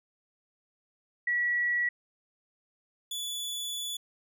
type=tone pair in turn; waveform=sine / sawtooth; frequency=1934 / 3446 Hz; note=B6 / A7; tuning=-37 / -37 cents; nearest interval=minor seventh; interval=1000 cents; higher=second; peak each=-25 / -30 dBFS; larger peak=first; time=1.27-1.89 / 3.11-3.97 s; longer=second; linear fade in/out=5 ms; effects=none